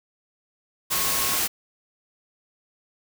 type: tone in noise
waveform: sine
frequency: 1090 Hz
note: C#6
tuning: 29 cents flat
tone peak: -33 dBFS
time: 0.9-1.38 s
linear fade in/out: 20 ms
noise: white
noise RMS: -24 dBFS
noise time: 0.9-1.48 s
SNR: -12 dB
effects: none